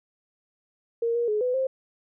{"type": "tone with pitch steps", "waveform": "sine", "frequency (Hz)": [464.7, 473.8, 423.4, 500, 527], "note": ["A#4", "A#4", "G#4", "B4", "C5"], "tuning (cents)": [-5, 28, 33, 21, 12], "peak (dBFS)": -22, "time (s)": [1.02, 1.67], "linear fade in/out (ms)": 5, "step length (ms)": 130, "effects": []}